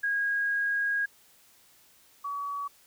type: tone pair in turn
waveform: sine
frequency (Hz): 1638 / 1134.9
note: G#6 / C#6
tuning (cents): -24 / +40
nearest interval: tritone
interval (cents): 636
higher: first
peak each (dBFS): -25 / -31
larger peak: first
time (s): 0.03-1.06 / 2.24-2.68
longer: first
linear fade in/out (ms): 10
effects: white hiss -60 dBFS RMS until 2.86 s